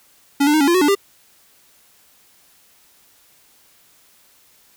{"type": "tone with pitch steps", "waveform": "square", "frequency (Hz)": [281.6, 297, 310.9, 279.7, 344.2, 370.4, 292.5, 397.9], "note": ["C#4", "D4", "D#4", "C#4", "F4", "F#4", "D4", "G4"], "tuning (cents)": [27, 20, -1, 16, -25, 2, -7, 26], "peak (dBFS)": -13, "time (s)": [0.4, 0.952], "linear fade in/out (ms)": 10, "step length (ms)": 69, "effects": ["white hiss -54 dBFS RMS until 4.76 s"]}